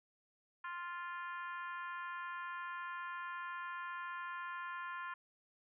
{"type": "harmonic tone", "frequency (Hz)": 349.2, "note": "F4", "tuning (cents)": 0, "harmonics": [3, 4, 5, 6, 7, 8, 9], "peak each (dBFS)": [-44, -47, -48, -61, -57, -64, -65], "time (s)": [0.64, 5.14], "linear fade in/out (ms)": 5, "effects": []}